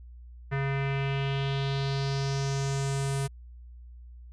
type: tone with low-pass filter sweep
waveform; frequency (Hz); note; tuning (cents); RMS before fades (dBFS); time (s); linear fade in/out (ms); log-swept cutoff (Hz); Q
square; 137.6; C#3; -12; -29; 0.51-3.28; 20; 1900 to 9700; 3
effects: added 60 Hz sine -44 dBFS peak until 4.32 s